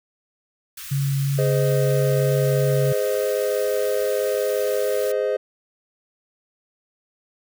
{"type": "band-stop noise", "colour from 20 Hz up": "white", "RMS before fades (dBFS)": -36, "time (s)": [0.77, 5.12], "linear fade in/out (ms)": 5, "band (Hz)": [100, 1100], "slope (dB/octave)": 96}
{"type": "tone with vibrato", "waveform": "sine", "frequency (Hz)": 138.59, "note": "C#3", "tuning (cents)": 0, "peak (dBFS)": -19, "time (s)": [0.91, 2.93], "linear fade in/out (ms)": 10, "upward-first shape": "triangle", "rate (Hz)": 3, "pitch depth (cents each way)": 8}
{"type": "chord", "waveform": "triangle", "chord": "Ab major", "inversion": "none", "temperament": "equal with one note detuned", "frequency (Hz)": [415.3, 516.3, 622.3], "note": ["Ab4", "C5", "Eb5"], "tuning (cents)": [0, -23, 0], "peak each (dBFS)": [-22, -21, -24], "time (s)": [1.38, 5.37], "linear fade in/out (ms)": 10}
{"effects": []}